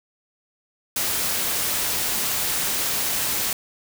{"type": "noise", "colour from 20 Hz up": "white", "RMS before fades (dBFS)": -24, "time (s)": [0.96, 3.53], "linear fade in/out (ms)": 2, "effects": []}